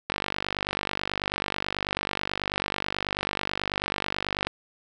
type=click train; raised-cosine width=0.3 ms; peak=-10 dBFS; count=216; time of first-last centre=0.1-4.47 s; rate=49.2 Hz; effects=none